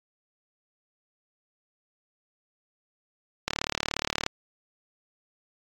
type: click train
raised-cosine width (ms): 0.2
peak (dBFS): -8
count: 30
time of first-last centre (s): 3.48-4.264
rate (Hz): 37
effects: AAC 64 kbps

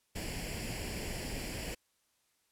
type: noise with comb filter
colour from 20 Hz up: pink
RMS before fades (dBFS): -39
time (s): 0.15-1.75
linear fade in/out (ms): 10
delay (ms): 0.4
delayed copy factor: +0.7
effects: white hiss -75 dBFS RMS until 2.51 s + low-pass 12000 Hz 12 dB/octave

